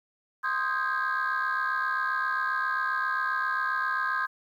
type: chord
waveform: sine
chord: Ab major seventh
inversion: first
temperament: equal with one note detuned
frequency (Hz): 1046.5 / 1244.5 / 1568 / 1635.5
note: C6 / Eb6 / G6 / Ab6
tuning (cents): 0 / 0 / 0 / -27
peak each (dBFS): -30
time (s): 0.43-4.27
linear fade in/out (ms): 20
effects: tanh soft clip ceiling -20 dBFS + 10-bit